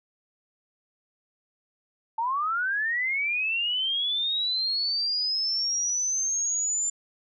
sine linear sweep, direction up, 880 to 7200 Hz, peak -24 dBFS, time 2.18-6.9 s, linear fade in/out 5 ms, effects none

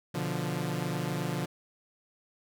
sawtooth chord, B diminished, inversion none, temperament equal, 123.47 / 146.83 / 174.61 Hz, B2 / D3 / F3, 0 / 0 / 0 cents, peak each -33 / -30 / -30 dBFS, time 0.14-1.46 s, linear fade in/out 10 ms, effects none

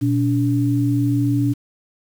sine tone pair together, 120.8 / 287.3 Hz, B2 / D4, -38 / -38 cents, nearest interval octave + minor third, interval 1500 cents, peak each -18 dBFS, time 0.01-1.54 s, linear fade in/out 20 ms, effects 7-bit

